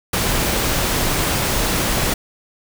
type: noise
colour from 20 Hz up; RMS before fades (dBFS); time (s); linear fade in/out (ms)
pink; -19; 0.13-2.14; 5
effects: none